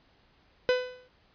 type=tone with exponential decay; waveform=45% pulse; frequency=502 Hz; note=B4; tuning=28 cents sharp; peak=-19 dBFS; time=0.69-1.08 s; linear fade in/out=0 ms; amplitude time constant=83 ms; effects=pink hiss -64 dBFS RMS until 1.34 s + resampled to 11025 Hz